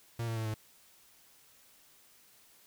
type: tone with pitch steps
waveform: 45% pulse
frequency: 116.54 / 113.81 / 111.15 / 108.55 Hz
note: A#2 / A#2 / A2 / A2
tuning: 0 / -41 / +18 / -23 cents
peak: -33 dBFS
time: 0.19-0.542 s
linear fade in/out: 5 ms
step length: 88 ms
effects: white hiss -62 dBFS RMS until 2.66 s